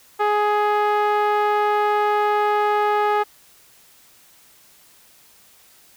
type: tone with low-pass filter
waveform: 5% pulse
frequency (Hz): 417.5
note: G#4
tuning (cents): +9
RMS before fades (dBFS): -19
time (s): 0.19-3.24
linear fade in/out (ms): 20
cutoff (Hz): 960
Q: 1.3
effects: white hiss -52 dBFS RMS until 5.96 s